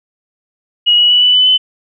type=tone with pitch steps; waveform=sine; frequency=2900 / 2925 / 2951 / 2976 / 3002 / 3028 Hz; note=F#7 / F#7 / F#7 / F#7 / F#7 / F#7; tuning=-35 / -21 / -5 / +9 / +24 / +39 cents; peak=-6 dBFS; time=0.86-1.58 s; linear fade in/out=20 ms; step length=120 ms; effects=none